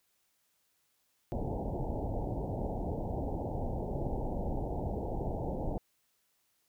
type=low-pass noise; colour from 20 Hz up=pink; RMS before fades=-35 dBFS; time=1.32-5.78 s; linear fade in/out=0 ms; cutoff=880 Hz; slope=96 dB/octave; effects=white hiss -75 dBFS RMS until 6.68 s